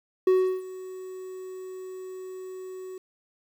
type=tone with ADSR envelope; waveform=triangle; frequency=372.7 Hz; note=F#4; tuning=13 cents sharp; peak=-14 dBFS; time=0.27-2.98 s; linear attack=4 ms; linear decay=340 ms; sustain=-20 dB; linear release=4 ms; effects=9-bit